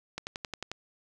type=click train; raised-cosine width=0.2 ms; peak=-18 dBFS; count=7; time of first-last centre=0.18-0.716 s; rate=11.2 Hz; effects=none